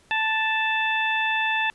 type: harmonic tone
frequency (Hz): 880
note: A5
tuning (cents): 0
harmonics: 1 / 2 / 3 / 4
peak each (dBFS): -26 / -25 / -26 / -32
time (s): 0.11-1.7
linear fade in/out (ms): 0
effects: pink hiss -58 dBFS RMS until 1.74 s + resampled to 24000 Hz